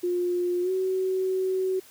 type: tone with pitch glide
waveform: sine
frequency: 354.8 to 375.9 Hz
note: F4 to F#4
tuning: +27 to +27 cents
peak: -23 dBFS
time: 0.03-1.8 s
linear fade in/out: 10 ms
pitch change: +100 cents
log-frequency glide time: 0.62-0.71 s
effects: white hiss -52 dBFS RMS until 1.9 s